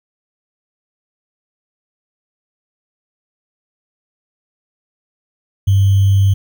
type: tone with sample-and-hold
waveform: sine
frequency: 98 Hz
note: G2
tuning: in tune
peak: -8 dBFS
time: 5.67-6.34 s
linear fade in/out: 10 ms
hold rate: 3150 Hz
effects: none